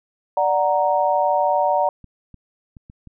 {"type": "chord", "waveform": "sine", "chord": "D augmented", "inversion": "none", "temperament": "equal", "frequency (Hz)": [587.3, 740, 932.3], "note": ["D5", "F#5", "A#5"], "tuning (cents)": [0, 0, 0], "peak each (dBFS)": -20, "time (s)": [0.37, 1.89], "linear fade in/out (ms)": 2}
{"type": "clicks", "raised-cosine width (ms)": 5, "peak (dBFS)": -29, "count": 5, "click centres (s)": [2.043, 2.343, 2.768, 2.899, 3.073]}
{"effects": []}